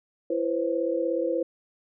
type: tone cluster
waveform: sine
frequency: 335.6 / 495.3 / 532 Hz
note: E4 / B4 / C5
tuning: +31 / +5 / +29 cents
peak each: -28 dBFS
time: 0.3-1.43 s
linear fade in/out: 5 ms
effects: none